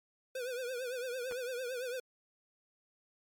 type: tone with vibrato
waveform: square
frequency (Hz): 500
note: B4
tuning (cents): +21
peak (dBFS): -37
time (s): 0.35-2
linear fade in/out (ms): 5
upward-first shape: triangle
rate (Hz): 8.9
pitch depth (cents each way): 110
type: clicks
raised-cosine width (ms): 0.5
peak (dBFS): -32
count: 2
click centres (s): 1.312 / 1.322
effects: MP3 96 kbps